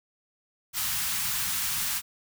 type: band-stop noise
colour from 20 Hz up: white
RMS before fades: -29 dBFS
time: 0.73-2.02 s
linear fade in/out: 50 ms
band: 200 to 920 Hz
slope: 24 dB/octave
effects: none